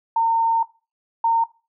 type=tone pair in turn; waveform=sine; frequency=912 / 915.8 Hz; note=A#5 / A#5; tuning=-38 / -31 cents; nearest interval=unison; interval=7 cents; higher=second; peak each=-15 / -15 dBFS; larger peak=neither; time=0.16-0.63 / 1.24-1.44 s; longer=first; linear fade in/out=5 ms; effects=noise-tail reverb RT60 0.3 s tail -19 dB re dry